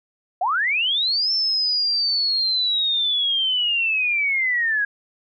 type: linear two-way sweep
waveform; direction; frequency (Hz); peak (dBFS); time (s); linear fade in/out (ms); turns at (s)
sine; up then down; 667 to 5360 to 1629; -18; 0.41-4.85; 5; 1.32
effects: none